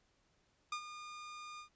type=tone with ADSR envelope; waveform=sawtooth; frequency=1215 Hz; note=D#6; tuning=42 cents flat; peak=-32 dBFS; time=0.72-1.69 s; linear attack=4 ms; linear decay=79 ms; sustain=-11 dB; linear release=98 ms; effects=pink hiss -75 dBFS RMS until 1.75 s + resampled to 16000 Hz